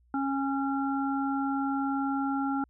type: harmonic tone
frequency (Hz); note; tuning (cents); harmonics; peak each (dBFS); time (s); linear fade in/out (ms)
274.1; C#4; -19; 1 / 3 / 5; -28 / -33 / -35; 0.14-2.64; 2
effects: added 60 Hz sine -61 dBFS peak until 2.69 s